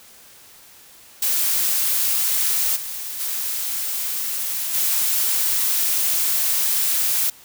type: noise with level steps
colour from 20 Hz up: blue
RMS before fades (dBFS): -20 / -30 / -25 / -20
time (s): 1.22-7.3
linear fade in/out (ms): 5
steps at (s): 2.75 / 3.19 / 4.73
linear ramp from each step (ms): 20
effects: white hiss -47 dBFS RMS until 7.44 s